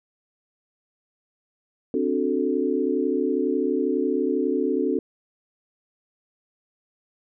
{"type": "chord", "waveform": "sine", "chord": "D dominant seventh", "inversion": "third", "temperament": "equal", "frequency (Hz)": [261.6, 293.7, 370, 440], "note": ["C4", "D4", "F#4", "A4"], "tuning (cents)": [0, 0, 0, 0], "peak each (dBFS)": -26, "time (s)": [1.94, 4.99], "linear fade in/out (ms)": 2, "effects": []}